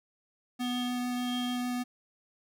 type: tone with vibrato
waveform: square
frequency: 246.9 Hz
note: B3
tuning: in tune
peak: -31 dBFS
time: 0.59-1.84 s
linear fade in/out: 20 ms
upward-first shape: triangle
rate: 6.7 Hz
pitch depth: 8 cents each way
type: tone with tremolo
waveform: sine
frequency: 3222 Hz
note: G7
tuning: 47 cents sharp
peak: -37 dBFS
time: 0.6-1.69 s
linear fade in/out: 50 ms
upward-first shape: sine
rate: 1.6 Hz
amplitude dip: 95%
effects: none